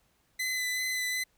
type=tone with vibrato; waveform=sawtooth; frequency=2015 Hz; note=B6; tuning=34 cents sharp; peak=-26 dBFS; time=0.39-1.24 s; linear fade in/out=10 ms; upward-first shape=sine; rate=2.6 Hz; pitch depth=15 cents each way; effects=pink hiss -70 dBFS RMS until 1.37 s